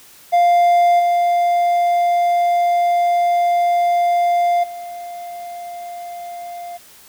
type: tone with level steps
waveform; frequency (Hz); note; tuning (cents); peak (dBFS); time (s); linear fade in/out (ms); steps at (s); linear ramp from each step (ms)
triangle; 698.5; F5; 0; -8 / -11 / -26; 0.32-6.78; 20; 0.99 / 4.63; 10
effects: white hiss -45 dBFS RMS until 7.08 s